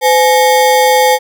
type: ring-modulated tone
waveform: square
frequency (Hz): 677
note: E5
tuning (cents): +46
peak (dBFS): -4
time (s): 0.01-1.19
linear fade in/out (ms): 50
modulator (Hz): 168
effects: none